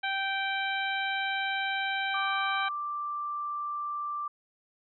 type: harmonic tone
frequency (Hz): 780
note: G5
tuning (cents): -9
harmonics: 1 / 2 / 3 / 4 / 5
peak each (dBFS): -33 / -32 / -35 / -38 / -40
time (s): 0.03-2.69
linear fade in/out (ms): 10
type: tone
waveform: sine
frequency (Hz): 1177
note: D6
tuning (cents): +3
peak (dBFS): -31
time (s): 2.14-4.28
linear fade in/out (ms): 5
effects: none